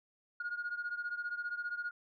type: beating tone pair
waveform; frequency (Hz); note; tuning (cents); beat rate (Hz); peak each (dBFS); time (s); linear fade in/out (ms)
sine; 1429 / 1444; F6 / F#6; +39 / -43; 15; -37 / -40; 0.4-1.91; 5
effects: tanh soft clip ceiling -31 dBFS